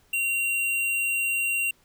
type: tone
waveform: square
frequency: 2757 Hz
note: F7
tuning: 23 cents flat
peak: -24 dBFS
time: 0.13-1.71 s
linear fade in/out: 5 ms
effects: pink hiss -62 dBFS RMS until 1.84 s

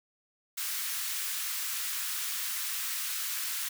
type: high-pass noise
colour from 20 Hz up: white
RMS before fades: -34 dBFS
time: 0.57-3.69 s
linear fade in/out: 10 ms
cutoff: 1200 Hz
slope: 24 dB/octave
effects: none

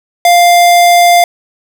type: tone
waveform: square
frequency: 698.5 Hz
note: F5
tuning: in tune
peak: -4 dBFS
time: 0.25-1.24 s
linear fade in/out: 2 ms
effects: none

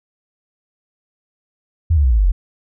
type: tone with pitch steps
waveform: sine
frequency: 82.41 / 72.58 / 63.91 / 56.29 / 49.57 / 43.66 Hz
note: E2 / D2 / C2 / A1 / G1 / F1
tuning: 0 / -20 / -40 / +40 / +20 / 0 cents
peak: -10 dBFS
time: 1.9-2.32 s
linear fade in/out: 10 ms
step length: 70 ms
effects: none

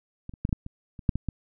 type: clicks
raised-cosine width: 5 ms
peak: -24 / -30 / -12 / -23 / -11 / -24 / -28 / -8 / -15 / -16 dBFS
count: 10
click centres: 0.294 / 0.338 / 0.451 / 0.492 / 0.528 / 0.664 / 0.992 / 1.092 / 1.156 / 1.287 s
effects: none

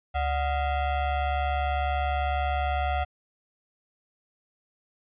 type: ring-modulated tone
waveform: square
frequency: 330 Hz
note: E4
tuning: 2 cents sharp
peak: -22 dBFS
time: 0.14-3.05 s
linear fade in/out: 20 ms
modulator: 401 Hz
effects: resampled to 8000 Hz

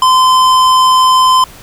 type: tone with hard clipping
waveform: sine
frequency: 1029 Hz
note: C6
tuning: 29 cents flat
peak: -7 dBFS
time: 0.02-1.44 s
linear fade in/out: 2 ms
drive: 14 dB
effects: pink hiss -36 dBFS RMS until 1.62 s

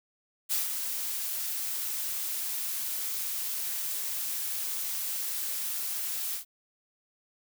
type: noise with ADSR envelope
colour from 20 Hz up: blue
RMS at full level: -27 dBFS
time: 0.49-6.45 s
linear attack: 33 ms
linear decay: 150 ms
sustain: -6 dB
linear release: 110 ms
effects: none

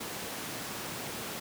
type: high-pass noise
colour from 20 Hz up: pink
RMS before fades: -39 dBFS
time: 0-1.4 s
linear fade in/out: 10 ms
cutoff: 150 Hz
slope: 12 dB/octave
effects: none

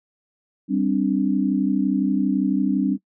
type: chord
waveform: sine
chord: G suspended fourth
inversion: none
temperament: equal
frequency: 196 / 261.6 / 293.7 Hz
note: G3 / C4 / D4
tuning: 0 / 0 / 0 cents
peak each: -22 dBFS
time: 0.68-2.98 s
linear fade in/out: 50 ms
effects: noise-tail reverb RT60 0.1 s tail -21 dB re dry

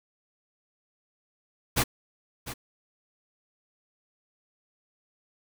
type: noise with echo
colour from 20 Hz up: pink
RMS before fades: -23 dBFS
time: 1.76-1.84 s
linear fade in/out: 20 ms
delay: 700 ms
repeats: 1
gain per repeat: -13 dB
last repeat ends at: 2.54 s
effects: none

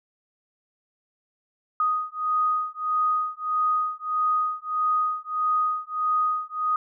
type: beating tone pair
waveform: sine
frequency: 1244.5 / 1246.1 Hz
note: D#6 / D#6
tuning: 0 / +2 cents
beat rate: 1.6 Hz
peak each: -25 dBFS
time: 1.8-6.76 s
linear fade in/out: 2 ms
effects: none

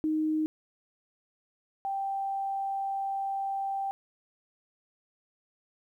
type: tone pair in turn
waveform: sine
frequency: 311.1 / 783.9 Hz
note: D#4 / G5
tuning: 0 / 0 cents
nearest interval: octave + major third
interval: 1600 cents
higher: second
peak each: -25 / -29 dBFS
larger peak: first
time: 0.04-0.46 / 1.85-3.91 s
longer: second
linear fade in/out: 0 ms
effects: 11-bit

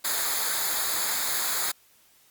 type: noise with comb filter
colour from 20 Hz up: white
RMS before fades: -27 dBFS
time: 0.04-1.72 s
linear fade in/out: 10 ms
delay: 0.35 ms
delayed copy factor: -0.75
effects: white hiss -60 dBFS RMS until 2.3 s + Opus 48 kbps

